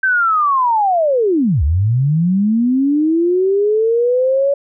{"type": "linear two-way sweep", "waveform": "sine", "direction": "down then up", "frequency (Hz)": [1568, 67.2, 567], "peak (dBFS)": -11, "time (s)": [0.03, 4.54], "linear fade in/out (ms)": 5, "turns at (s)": 1.63, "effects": []}